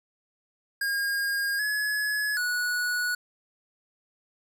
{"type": "tone with pitch steps", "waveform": "square", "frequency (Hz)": [1622, 1696, 1467], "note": ["G#6", "G#6", "F#6"], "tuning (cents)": [-41, 36, -15], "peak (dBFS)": -26, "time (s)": [0.81, 3.15], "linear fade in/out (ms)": 5, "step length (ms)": 780, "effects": []}